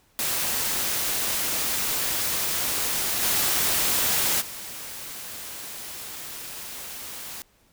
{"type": "noise with level steps", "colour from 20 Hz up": "white", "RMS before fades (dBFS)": [-26, -23, -37], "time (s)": [0.19, 7.42], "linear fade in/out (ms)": 0, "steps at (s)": [3.21, 4.4], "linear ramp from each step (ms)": 20, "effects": ["pink hiss -62 dBFS RMS until 7.72 s"]}